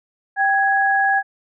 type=tone pair together; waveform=sine; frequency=784.8 / 1663 Hz; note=G5 / G#6; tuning=+2 / +2 cents; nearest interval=octave + minor second; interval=1300 cents; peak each=-17 dBFS; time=0.36-1.23 s; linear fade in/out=50 ms; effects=none